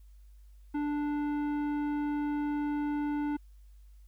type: tone with tanh clipping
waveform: sine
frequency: 293.7 Hz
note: D4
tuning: in tune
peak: -31 dBFS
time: 0.74-3.37 s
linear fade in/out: 10 ms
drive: 13 dB
effects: added 50 Hz sine -51 dBFS peak until 4.07 s + white hiss -74 dBFS RMS until 4.07 s